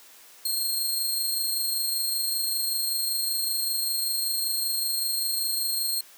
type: tone with amplitude modulation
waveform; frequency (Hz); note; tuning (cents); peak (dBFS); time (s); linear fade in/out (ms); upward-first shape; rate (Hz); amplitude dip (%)
15% pulse; 4223; C8; +15; -17; 0.45-6.01; 5; sine; 25.2; 30
effects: white hiss -51 dBFS RMS until 6.17 s + high-pass 300 Hz 12 dB/octave